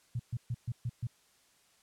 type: tone bursts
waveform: sine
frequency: 119.6 Hz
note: A#2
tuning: 45 cents sharp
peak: -31 dBFS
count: 6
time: 0.15-1.07 s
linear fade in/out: 5 ms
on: 45 ms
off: 130 ms
effects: white hiss -67 dBFS RMS until 1.82 s + low-pass 10000 Hz 12 dB/octave